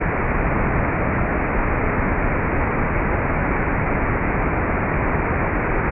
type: low-pass noise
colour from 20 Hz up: pink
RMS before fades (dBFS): -20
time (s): 0-5.91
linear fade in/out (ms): 20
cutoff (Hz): 2400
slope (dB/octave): 96
effects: none